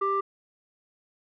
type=tone with low-pass filter; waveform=square; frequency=393.8 Hz; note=G4; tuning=8 cents sharp; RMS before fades=-26 dBFS; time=0.01-0.21 s; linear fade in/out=10 ms; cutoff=1300 Hz; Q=9.2; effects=none